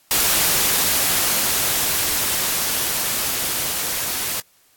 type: noise with level ramp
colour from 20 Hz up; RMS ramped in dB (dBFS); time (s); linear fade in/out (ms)
white; -17 to -24; 0.11-4.4; 0
effects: white hiss -57 dBFS RMS until 4.76 s + AAC 64 kbps